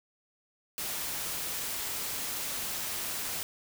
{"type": "noise", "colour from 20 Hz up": "white", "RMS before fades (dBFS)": -35, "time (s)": [0.78, 3.43], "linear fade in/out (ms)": 0, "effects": []}